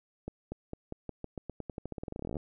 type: accelerating click train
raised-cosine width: 2 ms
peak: -24 dBFS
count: 28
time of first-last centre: 0.28-2.368 s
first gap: 240 ms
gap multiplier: 0.89
effects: none